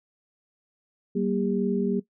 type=tone cluster; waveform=sine; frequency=191.8 / 234.6 / 402.4 Hz; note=G3 / A#3 / G4; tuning=-37 / +11 / +45 cents; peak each=-26 / -27 / -28 dBFS; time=1.15-2 s; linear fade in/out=10 ms; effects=noise-tail reverb RT60 0.1 s tail -17 dB re dry